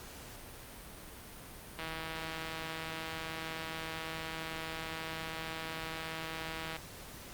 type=click train; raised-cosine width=0.3 ms; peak=-24 dBFS; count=802; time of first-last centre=1.79-6.765 s; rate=161 Hz; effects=pink hiss -49 dBFS RMS until 7.33 s + Opus 48 kbps